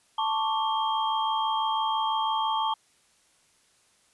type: tone cluster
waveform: sine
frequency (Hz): 884 / 1094 / 1160 / 3204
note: A5 / C#6 / D6 / G7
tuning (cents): +8 / -23 / -22 / +37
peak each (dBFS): -26 / -32 / -32 / -33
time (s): 0.18-2.74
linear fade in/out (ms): 5
effects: white hiss -64 dBFS RMS until 4.13 s + resampled to 24000 Hz